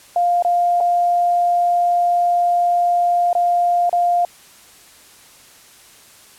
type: tone with dropouts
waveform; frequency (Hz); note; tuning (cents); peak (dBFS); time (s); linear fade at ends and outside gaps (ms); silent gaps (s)
sine; 701; F5; +6; -13; 0.16-4.25; 2; 0.424-0.448 / 0.804-0.808 / 3.33-3.351 / 3.895-3.928
effects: white hiss -46 dBFS RMS until 6.38 s + low-pass 12000 Hz 12 dB/octave